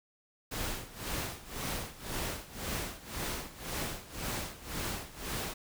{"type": "noise with tremolo", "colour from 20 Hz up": "pink", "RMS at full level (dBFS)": -35, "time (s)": [0.51, 5.54], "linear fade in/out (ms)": 10, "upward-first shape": "sine", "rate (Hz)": 1.9, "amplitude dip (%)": 85, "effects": []}